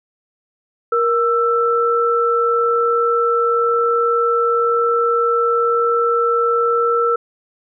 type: tone pair together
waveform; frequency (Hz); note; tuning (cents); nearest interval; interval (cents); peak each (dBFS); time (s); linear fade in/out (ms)
sine; 469.9 / 1329.1; A#4 / E6; +14 / +14; octave + tritone; 1800; -16 / -16; 0.92-7.16; 5
effects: none

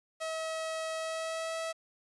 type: tone with pitch glide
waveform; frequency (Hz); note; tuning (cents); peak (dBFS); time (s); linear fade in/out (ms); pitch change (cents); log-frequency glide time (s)
sawtooth; 642 to 651.3; E5 to E5; -46 to -21; -30; 0.2-1.73; 20; +25; 0.94-1.57
effects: resampled to 24000 Hz + 10-bit

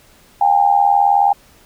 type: tone with amplitude modulation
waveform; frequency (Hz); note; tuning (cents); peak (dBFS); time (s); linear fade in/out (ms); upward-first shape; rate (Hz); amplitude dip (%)
sine; 806; G5; +48; -6; 0.41-1.33; 5; sine; 79.6; 80
effects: pink hiss -49 dBFS RMS until 1.65 s

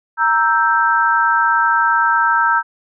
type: chord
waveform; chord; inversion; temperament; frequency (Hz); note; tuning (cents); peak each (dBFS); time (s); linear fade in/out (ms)
sine; E diminished; second; equal; 932.3 / 1318.5 / 1568; Bb5 / E6 / G6; 0 / 0 / 0; -16; 0.17-2.63; 50
effects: none

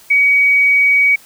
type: tone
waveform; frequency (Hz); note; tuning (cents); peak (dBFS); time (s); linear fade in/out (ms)
sine; 2260; C#7; +33; -8; 0.1-1.16; 10
effects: white hiss -44 dBFS RMS until 1.25 s

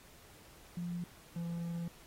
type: tone pair in turn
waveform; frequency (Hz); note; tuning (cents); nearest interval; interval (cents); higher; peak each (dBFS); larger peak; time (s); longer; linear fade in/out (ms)
sine / triangle; 174.2 / 169.83; F3 / F3; -4 / -48; unison; 44; first; -36 / -34; second; 0.77-1.04 / 1.36-1.88; second; 2
effects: pink hiss -59 dBFS RMS until 2.06 s + AAC 48 kbps

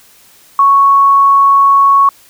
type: tone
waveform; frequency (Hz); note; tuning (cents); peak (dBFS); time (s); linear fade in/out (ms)
sine; 1108.7; C#6; 0; -4; 0.59-2.09; 2
effects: white hiss -44 dBFS RMS until 2.29 s

